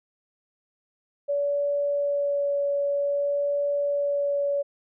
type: tone with vibrato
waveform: sine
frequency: 570 Hz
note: C#5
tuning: 48 cents sharp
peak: -22 dBFS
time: 1.28-4.63 s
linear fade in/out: 20 ms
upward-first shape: sine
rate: 0.52 Hz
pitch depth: 9 cents each way
effects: none